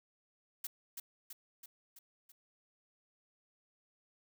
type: noise with echo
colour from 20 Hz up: blue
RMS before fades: -40 dBFS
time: 0.64-0.67 s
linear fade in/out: 5 ms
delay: 330 ms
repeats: 5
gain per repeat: -4 dB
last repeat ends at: 2.32 s
effects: none